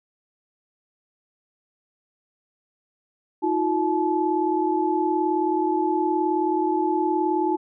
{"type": "tone cluster", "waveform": "sine", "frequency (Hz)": [320.1, 359.1, 863], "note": ["D#4", "F4", "A5"], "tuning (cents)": [49, 48, -34], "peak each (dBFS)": -24, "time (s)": [3.42, 7.57], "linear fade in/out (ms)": 20, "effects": []}